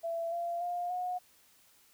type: tone with pitch steps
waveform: sine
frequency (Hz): 669 / 687 / 705.5 / 724.5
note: E5 / F5 / F5 / F#5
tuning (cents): +25 / -29 / +17 / -37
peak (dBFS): -32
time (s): 0.03-1.19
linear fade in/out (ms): 20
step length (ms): 290
effects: white hiss -64 dBFS RMS until 1.93 s